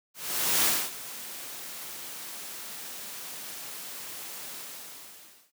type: noise with ADSR envelope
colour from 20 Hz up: white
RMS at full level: -23 dBFS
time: 0.14-5.52 s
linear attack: 500 ms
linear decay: 260 ms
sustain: -17 dB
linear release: 1000 ms
effects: high-pass 150 Hz 12 dB/octave